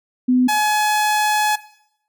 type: tone pair in turn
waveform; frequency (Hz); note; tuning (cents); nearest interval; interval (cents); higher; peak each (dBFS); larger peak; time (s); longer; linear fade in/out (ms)
sine / sawtooth; 251.8 / 847; B3 / G#5; +34 / +34; octave + major sixth; 2100; second; -12; neither; 0.28-0.48 / 0.48-1.56; second; 10
effects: noise-tail reverb RT60 0.7 s tail -17 dB re dry